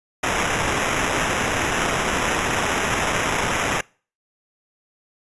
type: noise with sample-and-hold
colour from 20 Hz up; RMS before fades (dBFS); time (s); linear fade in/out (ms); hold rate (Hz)
blue; -22; 0.23-3.81; 5; 4410
effects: noise-tail reverb RT60 0.4 s tail -25 dB re dry + resampled to 24000 Hz